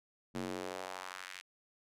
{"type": "tone with high-pass filter sweep", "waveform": "square", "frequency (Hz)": 46.25, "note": "F#1", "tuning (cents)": 0, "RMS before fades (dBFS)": -43, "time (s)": [0.34, 1.42], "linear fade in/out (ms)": 20, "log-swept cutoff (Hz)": [210, 2300], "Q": 1.5, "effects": ["low-pass 11000 Hz 12 dB/octave"]}